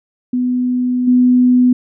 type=tone with level steps; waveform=sine; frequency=249.3 Hz; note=B3; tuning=16 cents sharp; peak=-13 / -7 dBFS; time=0.33-1.73 s; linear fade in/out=5 ms; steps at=1.07 s; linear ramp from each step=10 ms; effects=none